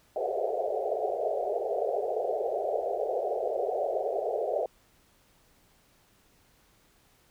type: band-pass noise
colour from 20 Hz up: white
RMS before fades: -30 dBFS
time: 0.16-4.66 s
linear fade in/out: 2 ms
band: 390 to 740 Hz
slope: 96 dB/octave
effects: pink hiss -64 dBFS RMS until 7.3 s